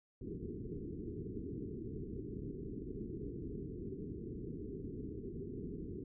white low-pass noise, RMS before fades -44 dBFS, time 0.21-6.04 s, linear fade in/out 5 ms, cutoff 430 Hz, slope 96 dB/octave, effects none

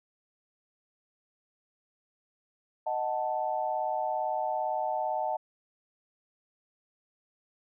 sine chord, D# diminished, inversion none, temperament equal, 622.3 / 740 / 880 Hz, D#5 / F#5 / A5, 0 / 0 / 0 cents, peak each -33 / -32 / -32 dBFS, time 2.86-5.37 s, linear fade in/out 10 ms, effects none

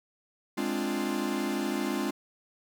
45% pulse chord, D half-diminished seventh, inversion second, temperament equal, 207.7 / 261.6 / 293.7 / 349.2 Hz, Ab3 / C4 / D4 / F4, 0 / 0 / 0 / 0 cents, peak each -34 dBFS, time 0.57-2.11 s, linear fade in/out 10 ms, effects none

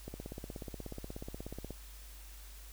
click train, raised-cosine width 2 ms, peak -29 dBFS, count 28, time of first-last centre 0.08-1.707 s, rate 16.6 Hz, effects added 50 Hz sine -49 dBFS peak until 2.72 s + white hiss -56 dBFS RMS until 2.72 s

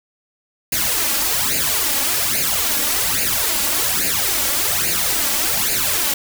white noise with flanger, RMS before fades -19 dBFS, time 0.72-6.14 s, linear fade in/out 5 ms, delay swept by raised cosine 0.43 to 3.63 ms, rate 1.2 Hz, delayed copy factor +0.75, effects none

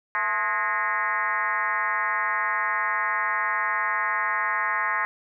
sine tone with frequency modulation, 1455 Hz, F#6, 29 cents flat, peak -22 dBFS, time 0.15-5.05 s, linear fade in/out 0 ms, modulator 197 Hz, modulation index 2.9, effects none

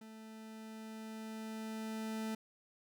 40% pulse tone with level ramp, 220 Hz, A3, in tune, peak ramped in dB -50 to -36 dBFS, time 0.01-2.35 s, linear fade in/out 5 ms, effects none

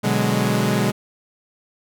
sawtooth chord, G# half-diminished seventh, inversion first, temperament equal, 123.47 / 146.83 / 185 / 207.7 Hz, B2 / D3 / F#3 / G#3, 0 / 0 / 0 / 0 cents, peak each -19 / -21 / -20 / -17 dBFS, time 0.03-0.92 s, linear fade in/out 20 ms, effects none

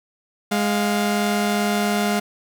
sawtooth tone pair together, 207 / 703 Hz, G#3 / F5, -5 / +11 cents, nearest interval octave + major sixth, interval 2116 cents, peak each -16 / -20 dBFS, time 0.51-2.2 s, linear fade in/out 10 ms, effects none

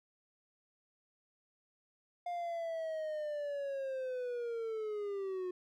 triangle linear sweep, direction down, 707 to 360 Hz, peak -34 dBFS, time 2.26-5.51 s, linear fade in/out 5 ms, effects none

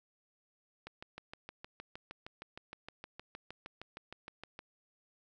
click train, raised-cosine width 0.3 ms, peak -29 dBFS, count 25, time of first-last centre 0.87-4.591 s, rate 6.45 Hz, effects none

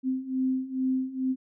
sine beating tone pair, 258.8 / 261.1 Hz, C4 / C4, -19 / -3 cents, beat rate 2.3 Hz, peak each -30 / -27 dBFS, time 0.03-1.36 s, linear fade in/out 50 ms, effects none

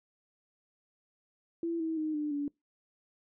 sine tone with pitch steps, 335.1 / 322.6 / 310.5 / 298.9 / 287.7 Hz, E4 / E4 / D#4 / D4 / D4, +29 / -37 / -3 / +31 / -36 cents, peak -30 dBFS, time 1.63-2.48 s, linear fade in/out 2 ms, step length 170 ms, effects noise-tail reverb RT60 0.2 s tail -25 dB re dry

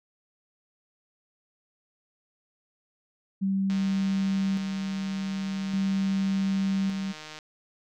sine tone with tremolo, 193.7 Hz, G3, 20 cents flat, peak -23 dBFS, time 3.41-7.13 s, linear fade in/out 20 ms, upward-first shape square, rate 0.43 Hz, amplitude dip 45%
click train, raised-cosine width 0.2 ms, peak -24 dBFS, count 569, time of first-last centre 3.7-7.388 s, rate 154 Hz
effects none

